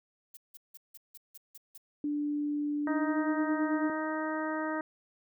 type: noise bursts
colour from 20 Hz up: violet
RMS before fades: -48 dBFS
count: 8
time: 0.34-1.778 s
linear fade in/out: 5 ms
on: 31 ms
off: 170 ms
type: tone with pitch glide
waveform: sine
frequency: 293.7 to 303 Hz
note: D4 to D#4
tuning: 0 to -46 cents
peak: -29 dBFS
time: 2.04-3.9 s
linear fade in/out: 2 ms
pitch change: +54 cents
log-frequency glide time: 2.94-3.2 s
type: harmonic tone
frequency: 312.1 Hz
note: D#4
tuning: 5 cents sharp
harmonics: 1 / 2 / 3 / 4 / 5 / 6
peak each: -34 / -37 / -39 / -40 / -41 / -42 dBFS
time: 2.87-4.81 s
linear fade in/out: 2 ms
effects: none